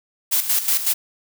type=noise with tremolo; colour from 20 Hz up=blue; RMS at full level=-18 dBFS; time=0.31-0.94 s; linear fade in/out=20 ms; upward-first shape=square; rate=5.4 Hz; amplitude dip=65%; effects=none